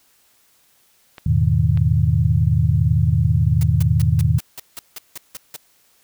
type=clicks; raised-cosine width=0.3 ms; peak=-20 dBFS; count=2; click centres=1.182 / 1.774 s
type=chord; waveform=sine; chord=E major seventh; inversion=none; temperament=equal with one note detuned; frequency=82.41 / 105.4 / 123.47 / 155.56 Hz; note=E2 / G#2 / B2 / D#3; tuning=0 / +26 / 0 / 0 cents; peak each=-19 dBFS; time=1.26-4.39 s; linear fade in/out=5 ms
type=noise bursts; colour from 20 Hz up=white; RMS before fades=-32 dBFS; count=11; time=3.61-5.563 s; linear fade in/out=2 ms; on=23 ms; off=170 ms
effects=white hiss -58 dBFS RMS until 6.03 s